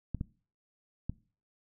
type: clicks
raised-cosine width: 5 ms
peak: -21 dBFS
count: 3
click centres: 0.147 / 0.211 / 1.096 s
effects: noise-tail reverb RT60 0.4 s tail -21 dB re dry